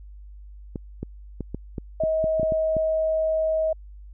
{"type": "clicks", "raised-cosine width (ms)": 3, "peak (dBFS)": -17, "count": 11, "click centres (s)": [0.758, 1.03, 1.407, 1.546, 1.782, 2.037, 2.242, 2.397, 2.431, 2.522, 2.767]}
{"type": "tone", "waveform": "sine", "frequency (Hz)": 635, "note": "D#5", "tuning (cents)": 35, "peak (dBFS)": -20, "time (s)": [2, 3.73], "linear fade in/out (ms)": 5}
{"effects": ["added 50 Hz sine -40 dBFS peak until 4.13 s"]}